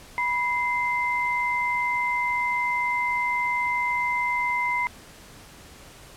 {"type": "tone pair together", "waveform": "sine", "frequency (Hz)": [979, 2077], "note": ["B5", "C7"], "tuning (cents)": [-15, -13], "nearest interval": "octave + minor second", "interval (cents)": 1302, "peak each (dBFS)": -25, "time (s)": [0.18, 4.87], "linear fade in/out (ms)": 0, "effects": ["pink hiss -47 dBFS RMS until 6.16 s", "low-pass 12000 Hz 12 dB/octave"]}